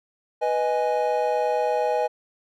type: chord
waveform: triangle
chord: G# minor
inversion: first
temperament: equal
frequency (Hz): 493.9 / 622.3 / 830.6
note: B4 / D#5 / G#5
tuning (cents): 0 / 0 / 0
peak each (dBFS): -23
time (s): 0.41-2.08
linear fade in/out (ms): 20
effects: none